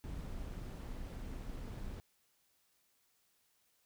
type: noise with amplitude modulation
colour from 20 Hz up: brown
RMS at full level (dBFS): -42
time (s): 0.04-2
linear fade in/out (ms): 0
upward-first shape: sine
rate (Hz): 225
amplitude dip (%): 45
effects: white hiss -75 dBFS RMS until 3.85 s